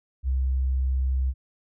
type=tone with vibrato; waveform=sine; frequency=65.3 Hz; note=C2; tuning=3 cents flat; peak=-21 dBFS; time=0.23-1.34 s; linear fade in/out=50 ms; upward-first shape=triangle; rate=20 Hz; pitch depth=16 cents each way; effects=none